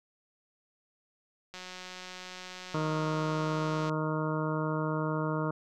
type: click train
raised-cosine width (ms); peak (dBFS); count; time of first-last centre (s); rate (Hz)
0.2; -26; 432; 1.54-3.895; 183
type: harmonic tone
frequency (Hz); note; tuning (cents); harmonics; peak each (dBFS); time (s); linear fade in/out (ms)
155.56; D#3; 0; 1 / 2 / 3 / 4 / 6 / 7 / 8 / 9; -32 / -35 / -37 / -38 / -40 / -40 / -41 / -42; 2.74-5.51; 5
effects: none